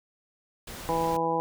pink noise, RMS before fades -40 dBFS, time 0.67-1.17 s, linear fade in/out 5 ms
harmonic tone, 164.81 Hz, E3, in tune, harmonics 1 / 2 / 3 / 4 / 5 / 6, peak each -36 / -33 / -29 / -37 / -29 / -30 dBFS, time 0.89-1.4 s, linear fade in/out 0 ms
effects none

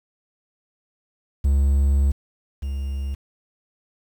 triangle tone pair in turn, 69.3 / 68.7 Hz, C#2 / C#2, 0 / -15 cents, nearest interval unison, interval 15 cents, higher first, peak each -13 / -22 dBFS, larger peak first, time 1.44-2.12 / 2.62-3.15 s, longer first, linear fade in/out 10 ms, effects 8-bit

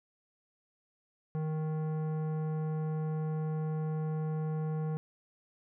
triangle tone with tanh clipping, 156 Hz, D#3, 5 cents sharp, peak -33 dBFS, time 1.35-4.97 s, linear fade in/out 0 ms, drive 18 dB, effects none

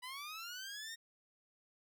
15% pulse linear sweep, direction up, 977 to 1861 Hz, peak -38 dBFS, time 0.02-0.96 s, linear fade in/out 20 ms, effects none

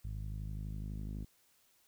sawtooth tone with low-pass filter sweep, 51.91 Hz, G#1, in tune, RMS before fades -41 dBFS, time 0.04-1.25 s, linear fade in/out 10 ms, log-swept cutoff 120 to 240 Hz, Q 1.7, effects white hiss -70 dBFS RMS until 1.87 s

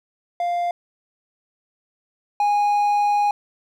triangle tone pair in turn, 698.5 / 824 Hz, F5 / G#5, 0 / -14 cents, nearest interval minor third, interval 286 cents, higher second, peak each -18 / -14 dBFS, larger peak second, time 0.4-0.71 / 2.4-3.31 s, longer second, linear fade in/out 2 ms, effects none

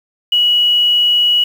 sine tone with quantisation, 2925 Hz, F#7, 21 cents flat, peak -9 dBFS, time 0.32-1.44 s, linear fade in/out 5 ms, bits 6, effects none

